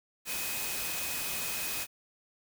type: tone in noise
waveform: sine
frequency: 2518 Hz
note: D#7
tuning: 20 cents sharp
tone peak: -41 dBFS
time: 0.25-1.87 s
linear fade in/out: 50 ms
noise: white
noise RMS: -35 dBFS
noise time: 0.25-1.87 s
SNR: -9 dB
effects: none